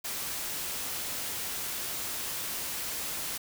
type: noise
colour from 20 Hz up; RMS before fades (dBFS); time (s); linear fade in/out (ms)
white; -35; 0.04-3.38; 10
effects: none